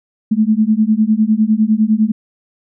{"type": "beating tone pair", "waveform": "sine", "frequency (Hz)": [211.9, 221.8], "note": ["G#3", "A3"], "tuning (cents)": [35, 14], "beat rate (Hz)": 9.9, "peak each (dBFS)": -13, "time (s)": [0.31, 2.12], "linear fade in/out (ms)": 10, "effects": []}